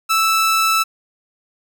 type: tone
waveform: sawtooth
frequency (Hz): 1317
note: E6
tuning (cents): -2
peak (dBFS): -10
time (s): 0.09-0.84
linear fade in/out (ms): 20
effects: none